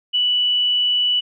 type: tone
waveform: sine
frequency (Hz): 2960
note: F#7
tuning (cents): 0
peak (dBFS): -15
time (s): 0.13-1.21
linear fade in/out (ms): 20
effects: none